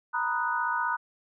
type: chord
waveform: sine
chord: B major seventh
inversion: third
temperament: equal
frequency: 932.3 / 987.8 / 1244.5 / 1480 Hz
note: A#5 / B5 / D#6 / F#6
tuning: 0 / 0 / 0 / 0 cents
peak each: -31 / -32 / -32 / -30 dBFS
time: 0.13-0.97 s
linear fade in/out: 20 ms
effects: none